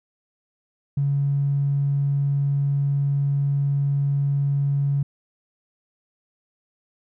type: tone with tanh clipping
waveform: triangle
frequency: 140.7 Hz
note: C#3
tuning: 26 cents sharp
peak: -18 dBFS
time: 0.97-5.03 s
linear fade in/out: 5 ms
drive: 2 dB
effects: none